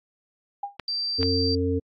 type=tone with exponential decay; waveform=sine; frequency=806 Hz; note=G5; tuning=48 cents sharp; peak=-24 dBFS; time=0.63-0.77 s; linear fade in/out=5 ms; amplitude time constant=29 ms
type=clicks; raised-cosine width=0.3 ms; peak=-16 dBFS; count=2; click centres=0.797 / 1.23 s
type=tone; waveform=sine; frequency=4688 Hz; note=D8; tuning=4 cents flat; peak=-25 dBFS; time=0.88-1.55 s; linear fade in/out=2 ms
type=harmonic tone; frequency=90.3 Hz; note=F#2; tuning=42 cents flat; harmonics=1 / 3 / 5; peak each=-26 / -26 / -26 dBFS; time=1.18-1.8 s; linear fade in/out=20 ms
effects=AAC 48 kbps